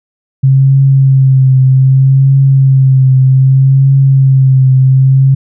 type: tone with vibrato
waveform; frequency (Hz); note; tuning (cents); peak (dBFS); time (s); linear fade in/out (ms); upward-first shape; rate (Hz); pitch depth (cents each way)
sine; 133.6; C3; +36; -3; 0.43-5.35; 10; triangle; 0.64; 37
effects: none